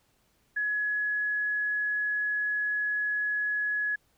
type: tone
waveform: sine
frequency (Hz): 1688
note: G#6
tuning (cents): +28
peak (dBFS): -26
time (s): 0.56-3.96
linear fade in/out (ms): 10
effects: pink hiss -69 dBFS RMS until 4.17 s